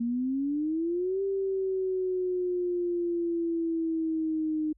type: exponential two-way sweep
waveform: sine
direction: up then down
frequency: 231 to 393.1 to 306.8 Hz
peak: -26 dBFS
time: 0-4.73 s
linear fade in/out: 10 ms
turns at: 1.22 s
effects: added 50 Hz sine -60 dBFS peak until 4.77 s